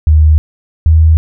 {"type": "tone pair in turn", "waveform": "sine", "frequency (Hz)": [77.2, 79.74], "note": ["D#2", "D#2"], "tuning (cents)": [-13, 43], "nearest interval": "minor second", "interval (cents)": 56, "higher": "second", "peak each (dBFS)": -3, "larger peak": "neither", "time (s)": [[0.07, 0.38], [0.86, 1.17]], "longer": "neither", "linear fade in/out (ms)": 0, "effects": []}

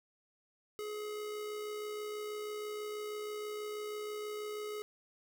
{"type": "tone with amplitude modulation", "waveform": "square", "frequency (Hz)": 421.8, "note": "G#4", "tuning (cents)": 27, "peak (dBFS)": -38, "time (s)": [0.79, 4.82], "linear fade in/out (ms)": 0, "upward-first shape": "sine", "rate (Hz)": 66.2, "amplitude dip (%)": 30, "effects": []}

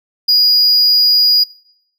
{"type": "tone", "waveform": "triangle", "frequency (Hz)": 4892, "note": "D#8", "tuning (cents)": -30, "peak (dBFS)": -7, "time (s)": [0.28, 1.44], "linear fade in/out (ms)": 10, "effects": ["noise-tail reverb RT60 0.7 s tail -22 dB re dry"]}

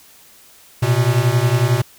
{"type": "beating tone pair", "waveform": "square", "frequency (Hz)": [116.9, 127.9], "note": ["A#2", "C3"], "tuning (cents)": [5, -39], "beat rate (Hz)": 11, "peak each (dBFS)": -17, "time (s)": [0.82, 1.82], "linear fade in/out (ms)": 10, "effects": ["white hiss -47 dBFS RMS until 1.98 s"]}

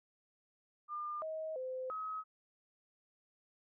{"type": "tone with pitch steps", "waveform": "sine", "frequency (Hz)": [1203, 633, 515, 1274], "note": ["D6", "D#5", "C5", "D#6"], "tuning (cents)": [41, 30, -28, 41], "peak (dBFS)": -38, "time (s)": [0.88, 2.24], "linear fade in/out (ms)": 50, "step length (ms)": 340, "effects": []}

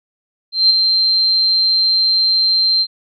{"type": "tone with ADSR envelope", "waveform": "sine", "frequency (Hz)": 4143, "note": "C8", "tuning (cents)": -18, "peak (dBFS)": -6, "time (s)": [0.52, 2.87], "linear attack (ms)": 180, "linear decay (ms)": 12, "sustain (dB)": -5, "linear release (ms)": 57, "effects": []}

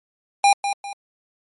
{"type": "tone with echo", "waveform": "square", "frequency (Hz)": 804, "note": "G5", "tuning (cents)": 44, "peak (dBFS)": -12, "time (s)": [0.44, 0.53], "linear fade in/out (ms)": 2, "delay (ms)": 200, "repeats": 2, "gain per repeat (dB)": -9, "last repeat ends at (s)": 0.93, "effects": ["MP3 48 kbps"]}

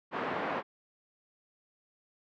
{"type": "band-pass noise", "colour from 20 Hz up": "white", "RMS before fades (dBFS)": -34, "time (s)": [0.11, 0.63], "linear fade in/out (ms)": 50, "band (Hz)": [220, 1200], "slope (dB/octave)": 12, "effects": ["low-pass 3000 Hz 12 dB/octave"]}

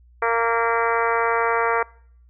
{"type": "harmonic tone with a mistuned harmonic", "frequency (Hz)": 231, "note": "A#3", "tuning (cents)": -16, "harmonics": [2, 3, 4, 5, 6, 7, 8, 9, 10], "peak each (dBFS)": [-23, -27, -25, -25, -26, -30, -31, -32, -34], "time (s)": [0.22, 1.83], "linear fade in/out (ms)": 5, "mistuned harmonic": 9, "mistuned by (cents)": -42, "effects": ["noise-tail reverb RT60 0.6 s tail -24 dB re dry", "added 60 Hz sine -49 dBFS peak until 2.29 s"]}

